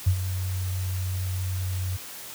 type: tone with ADSR envelope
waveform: sine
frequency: 92.5 Hz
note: F#2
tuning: in tune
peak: -14 dBFS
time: 0.06-1.97 s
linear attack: 12 ms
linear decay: 77 ms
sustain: -11 dB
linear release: 13 ms
effects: white hiss -40 dBFS RMS until 2.34 s + high-pass 60 Hz 12 dB/octave